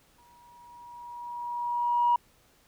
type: tone with exponential growth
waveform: sine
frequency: 959 Hz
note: A#5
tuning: 49 cents sharp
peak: -18 dBFS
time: 0.18-2.16 s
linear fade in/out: 5 ms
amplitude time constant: 430 ms
effects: tanh soft clip ceiling -15 dBFS + pink hiss -63 dBFS RMS until 2.67 s